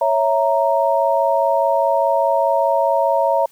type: chord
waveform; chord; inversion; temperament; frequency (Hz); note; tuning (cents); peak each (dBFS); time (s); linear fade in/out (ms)
sine; A# diminished; first; equal; 554.4 / 659.3 / 932.3; C#5 / E5 / A#5; 0 / 0 / 0; -18; 0.01-3.46; 5
effects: white hiss -53 dBFS RMS until 3.51 s